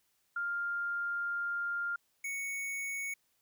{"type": "tone pair in turn", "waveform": ["sine", "square"], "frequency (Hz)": [1400, 2222], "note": ["F6", "C#7"], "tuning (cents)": [4, 4], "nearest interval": "minor sixth", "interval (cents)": 800, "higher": "second", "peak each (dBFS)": [-32, -36], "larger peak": "first", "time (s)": [[0.36, 1.96], [2.24, 3.14]], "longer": "first", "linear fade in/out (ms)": 5, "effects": ["white hiss -75 dBFS RMS until 3.41 s"]}